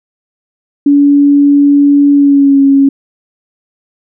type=tone with pitch glide; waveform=sine; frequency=285.2 to 275.6 Hz; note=C#4 to C#4; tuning=+49 to -10 cents; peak=-3 dBFS; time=0.86-2.89 s; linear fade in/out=5 ms; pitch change=-59 cents; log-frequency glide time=2.13-2.61 s; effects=none